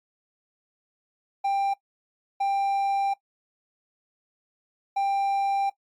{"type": "tone bursts at uneven times", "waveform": "triangle", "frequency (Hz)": 791, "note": "G5", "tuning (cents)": 15, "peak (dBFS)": -20, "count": 3, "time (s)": [[1.44, 1.74], [2.4, 3.14], [4.96, 5.7]], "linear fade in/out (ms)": 10, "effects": ["noise-tail reverb RT60 0.1 s tail -20 dB re dry", "AAC 64 kbps"]}